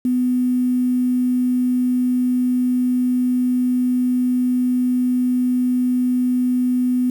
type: tone with quantisation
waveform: sine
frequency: 250 Hz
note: B3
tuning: 21 cents sharp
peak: -15 dBFS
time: 0.05-7.1 s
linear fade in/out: 2 ms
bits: 7
effects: none